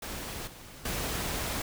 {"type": "noise with level steps", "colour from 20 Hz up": "pink", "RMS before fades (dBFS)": [-38, -48, -33], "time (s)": [0.02, 1.62], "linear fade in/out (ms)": 5, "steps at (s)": [0.47, 0.85], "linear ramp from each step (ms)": 5, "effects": []}